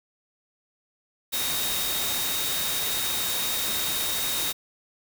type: tone in noise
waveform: sine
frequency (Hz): 3729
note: A#7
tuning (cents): 0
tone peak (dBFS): -31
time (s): 1.32-4.53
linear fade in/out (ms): 20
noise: white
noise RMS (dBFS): -28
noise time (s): 1.32-4.53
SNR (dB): -6
effects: none